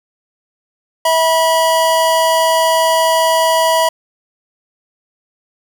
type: tone pair together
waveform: square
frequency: 649.1 / 974 Hz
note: E5 / B5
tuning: -27 / -24 cents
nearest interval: perfect fifth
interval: 703 cents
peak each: -14 dBFS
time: 1.05-3.89 s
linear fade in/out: 5 ms
effects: none